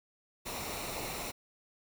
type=noise with comb filter; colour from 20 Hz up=pink; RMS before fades=-39 dBFS; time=0.45-1.32 s; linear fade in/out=20 ms; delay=0.62 ms; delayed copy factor=-0.55; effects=none